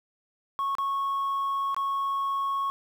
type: tone with dropouts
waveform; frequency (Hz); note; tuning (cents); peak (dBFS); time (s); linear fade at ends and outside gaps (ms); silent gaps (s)
sine; 1101; C#6; -12; -23; 0.59-2.7; 0; 0.752-0.784 / 1.745-1.765
effects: tanh soft clip ceiling -24 dBFS + 9-bit